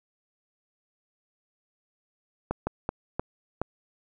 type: slowing click train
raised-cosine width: 1 ms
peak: -13 dBFS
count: 5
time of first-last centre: 2.51-3.616 s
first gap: 160 ms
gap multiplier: 1.38
effects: none